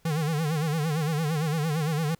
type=tone with vibrato; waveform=square; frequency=155.6 Hz; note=D#3; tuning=in tune; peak=-25 dBFS; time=0.05-2.15 s; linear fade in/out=5 ms; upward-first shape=sine; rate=8.8 Hz; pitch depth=120 cents each way; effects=pink hiss -64 dBFS RMS until 2.19 s